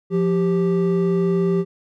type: tone pair together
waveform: triangle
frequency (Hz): 174.61 / 392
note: F3 / G4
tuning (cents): 0 / 0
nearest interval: octave + major second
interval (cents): 1400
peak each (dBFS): -17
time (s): 0.1-1.65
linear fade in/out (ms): 50
effects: none